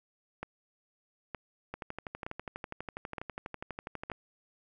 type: two click trains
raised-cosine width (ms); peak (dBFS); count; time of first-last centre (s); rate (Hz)
0.5; -22 / -23; 5 / 30; 0.43-4.1 / 1.74-4.117; 1.09 / 12.2
effects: none